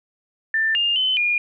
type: tone with pitch steps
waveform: sine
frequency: 1781 / 2816 / 3044 / 2427 Hz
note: A6 / F7 / F#7 / D#7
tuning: +21 / +14 / +48 / -44 cents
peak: -17 dBFS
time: 0.54-1.38 s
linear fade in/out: 2 ms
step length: 210 ms
effects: none